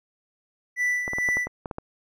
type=tone with tremolo; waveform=triangle; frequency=1975.5 Hz; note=B6; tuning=in tune; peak=-19 dBFS; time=0.76-1.48 s; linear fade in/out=50 ms; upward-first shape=sine; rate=2.3 Hz; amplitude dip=60%
type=clicks; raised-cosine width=1 ms; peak=-18 dBFS; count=9; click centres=1.079 / 1.134 / 1.185 / 1.288 / 1.37 / 1.47 / 1.658 / 1.712 / 1.784 s
effects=none